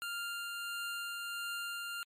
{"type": "tone with tremolo", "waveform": "25% pulse", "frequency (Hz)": 1396.9, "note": "F6", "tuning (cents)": 0, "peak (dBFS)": -33, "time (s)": [0.02, 2.03], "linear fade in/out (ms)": 0, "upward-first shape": "triangle", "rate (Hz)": 1.5, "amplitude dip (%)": 25, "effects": ["MP3 64 kbps"]}